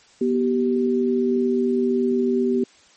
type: tone pair together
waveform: sine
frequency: 243.8 / 387 Hz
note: B3 / G4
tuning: -22 / -22 cents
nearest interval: minor sixth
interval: 800 cents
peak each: -20 dBFS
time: 0.21-2.64 s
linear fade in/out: 5 ms
effects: white hiss -53 dBFS RMS until 2.96 s + MP3 32 kbps